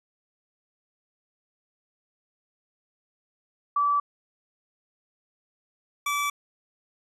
sine / 25% pulse tone pair in turn, 1155 / 1155 Hz, D6 / D6, -29 / -29 cents, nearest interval unison, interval 0 cents, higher neither, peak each -20 / -21 dBFS, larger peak first, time 3.76-4 / 6.06-6.3 s, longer neither, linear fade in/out 5 ms, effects resampled to 32000 Hz

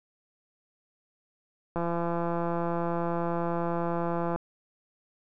click train, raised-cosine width 1 ms, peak -17 dBFS, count 443, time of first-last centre 1.76-4.36 s, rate 170 Hz, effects none

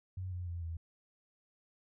sine tone with pitch steps, 92.8 / 89.28 / 85.89 / 82.63 Hz, F#2 / F2 / F2 / E2, +6 / +39 / -28 / +5 cents, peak -37 dBFS, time 0.17-0.77 s, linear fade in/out 5 ms, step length 150 ms, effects none

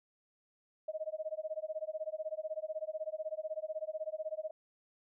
sine tone with tremolo, 626 Hz, D#5, 10 cents sharp, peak -33 dBFS, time 0.88-4.51 s, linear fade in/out 5 ms, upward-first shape sine, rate 16 Hz, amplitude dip 100%, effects none

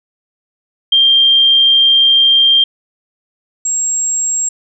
sine tone pair in turn, 3183 / 7570 Hz, G7 / A#8, +26 / +26 cents, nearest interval octave + minor third, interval 1500 cents, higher second, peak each -6 / -13 dBFS, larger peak first, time 0.92-2.64 / 3.65-4.49 s, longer first, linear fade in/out 5 ms, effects none

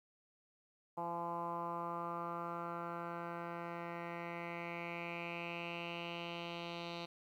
10% pulse tone with low-pass filter sweep, 170.8 Hz, F3, 38 cents flat, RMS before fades -43 dBFS, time 0.97-7.06 s, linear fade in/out 10 ms, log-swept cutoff 920 to 3700 Hz, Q 4.7, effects 12-bit

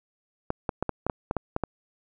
clicks, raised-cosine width 1 ms, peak -12 dBFS, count 10, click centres 0.504 / 0.692 / 0.826 / 0.893 / 1.066 / 1.098 / 1.311 / 1.367 / 1.564 / 1.637 s, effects none

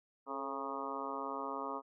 harmonic tone with a mistuned harmonic, 136.7 Hz, C#3, 24 cents flat, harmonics 2 / 3 / 4 / 5 / 6 / 7 / 8 / 9, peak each -46 / -46 / -47 / -48 / -48 / -44 / -44 / -44 dBFS, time 0.26-1.82 s, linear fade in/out 50 ms, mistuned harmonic 3, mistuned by +67 cents, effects none

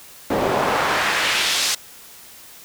pink noise with band-pass filter sweep, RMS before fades -20 dBFS, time 0.3-1.75 s, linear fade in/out 5 ms, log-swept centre 420 to 5600 Hz, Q 1, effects white hiss -43 dBFS RMS until 2.64 s

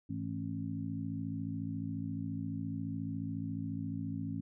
harmonic tone with a mistuned harmonic, 54.3 Hz, A1, 22 cents flat, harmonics 2 / 3 / 4 / 5, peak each -41 / -41 / -42 / -40 dBFS, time 0.09-4.41 s, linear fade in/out 10 ms, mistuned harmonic 2, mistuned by -84 cents, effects none

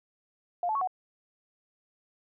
sine tone with pitch steps, 704 / 868 / 1110 / 742 Hz, F5 / A5 / C#6 / F#5, +14 / -24 / +2 / +5 cents, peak -26 dBFS, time 0.63-0.874 s, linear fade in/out 2 ms, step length 61 ms, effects none

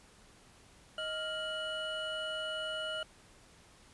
triangle tone cluster, 627 / 1400 / 2939 Hz, D#5 / F6 / F#7, +13 / +4 / -12 cents, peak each -38 / -38 / -38 dBFS, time 0.98-3.03 s, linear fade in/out 2 ms, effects pink hiss -60 dBFS RMS until 3.93 s + resampled to 24000 Hz

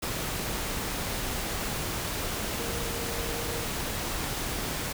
sine tone in noise, 466.6 Hz, A#4, 2 cents sharp, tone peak -38 dBFS, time 2.59-3.65 s, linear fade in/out 10 ms, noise pink, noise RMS -32 dBFS, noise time 0.02-4.93 s, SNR -9 dB, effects none

